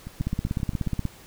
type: two click trains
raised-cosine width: 5 ms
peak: -23 / -13 dBFS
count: 7 / 15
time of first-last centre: 0.07-0.867 / 0.21-1.053 s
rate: 7.53 / 16.6 Hz
effects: pink hiss -49 dBFS RMS until 1.26 s